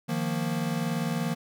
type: chord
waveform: square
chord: Eb suspended second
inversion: none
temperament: equal with one note detuned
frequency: 155.56 / 175.73 / 233.1 Hz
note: Eb3 / F3 / Bb3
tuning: 0 / +11 / 0 cents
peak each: -32 dBFS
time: 0.08-1.35 s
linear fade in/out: 20 ms
effects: none